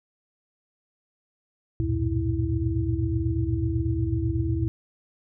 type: tone cluster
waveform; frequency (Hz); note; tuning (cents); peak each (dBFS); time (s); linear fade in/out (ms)
sine; 71.2 / 89.6 / 111.5 / 119.6 / 327.3; C#2 / F2 / A2 / A#2 / E4; +47 / +45 / +23 / +45 / -12; -29; 1.8-4.68; 0
effects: none